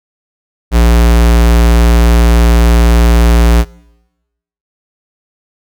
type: tone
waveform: square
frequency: 58.27 Hz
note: A#1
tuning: in tune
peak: -5 dBFS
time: 0.71-3.65 s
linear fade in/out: 50 ms
effects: noise-tail reverb RT60 1.0 s tail -24 dB re dry